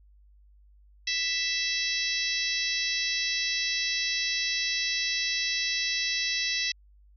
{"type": "harmonic tone", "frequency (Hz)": 660, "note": "E5", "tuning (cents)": 2, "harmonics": [3, 4, 5, 6, 7, 8, 9], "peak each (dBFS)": [-33, -33, -37, -32, -37, -33, -37], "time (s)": [1.07, 6.72], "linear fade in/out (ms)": 5, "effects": ["added 50 Hz sine -54 dBFS peak until 7.16 s"]}